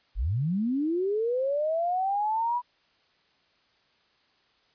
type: linear sweep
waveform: sine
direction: up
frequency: 36.71 to 987.8 Hz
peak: -24 dBFS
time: 0.15-2.62 s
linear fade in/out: 50 ms
effects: white hiss -66 dBFS RMS until 4.74 s + resampled to 11025 Hz